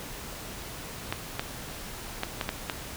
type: clicks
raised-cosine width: 0.3 ms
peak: -12 dBFS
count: 6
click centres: 1.125 / 1.395 / 2.234 / 2.412 / 2.491 / 2.698 s
effects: pink hiss -40 dBFS RMS until 2.96 s